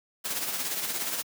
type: noise with tremolo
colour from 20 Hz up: white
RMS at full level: -29 dBFS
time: 0.24-1.23 s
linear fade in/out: 20 ms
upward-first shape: triangle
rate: 17 Hz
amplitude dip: 55%
effects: high-pass 150 Hz 12 dB/octave